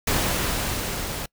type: noise with level ramp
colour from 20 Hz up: pink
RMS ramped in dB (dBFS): -22 to -31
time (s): 0.07-1.26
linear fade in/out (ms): 5
effects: noise-tail reverb RT60 0.1 s tail -25 dB re dry